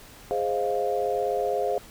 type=chord; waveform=sine; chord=F minor seventh; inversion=first; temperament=equal; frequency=415.3 / 523.3 / 622.3 / 698.5 Hz; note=Ab4 / C5 / Eb5 / F5; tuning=0 / 0 / 0 / 0 cents; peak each=-28 / -28 / -33 / -28 dBFS; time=0.31-1.78 s; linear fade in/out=0 ms; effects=pink hiss -48 dBFS RMS until 1.9 s